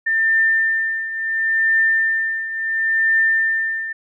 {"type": "tone with tremolo", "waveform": "sine", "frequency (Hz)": 1795, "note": "A6", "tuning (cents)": 34, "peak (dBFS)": -12, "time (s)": [0.06, 3.93], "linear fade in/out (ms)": 10, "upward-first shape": "triangle", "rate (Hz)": 0.72, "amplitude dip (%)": 75, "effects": []}